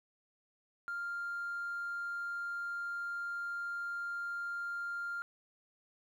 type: tone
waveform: triangle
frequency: 1396.9 Hz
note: F6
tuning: in tune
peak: -33 dBFS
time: 0.88-5.22 s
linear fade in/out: 0 ms
effects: tanh soft clip ceiling -33 dBFS + 12-bit